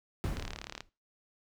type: noise with exponential decay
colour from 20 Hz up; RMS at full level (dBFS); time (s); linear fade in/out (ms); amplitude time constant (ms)
brown; -29; 0.24-0.89; 0; 140
type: click train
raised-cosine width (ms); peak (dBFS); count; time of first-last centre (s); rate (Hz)
0.2; -22; 17; 0.37-0.806; 36.7
effects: noise-tail reverb RT60 0.3 s tail -23 dB re dry